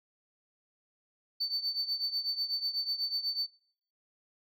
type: tone with tremolo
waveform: sine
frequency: 4533 Hz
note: C#8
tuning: 38 cents sharp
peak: -25 dBFS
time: 1.4-3.47 s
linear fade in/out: 10 ms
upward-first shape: triangle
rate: 8.1 Hz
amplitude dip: 85%
effects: noise-tail reverb RT60 0.6 s tail -24 dB re dry + tanh soft clip ceiling -27 dBFS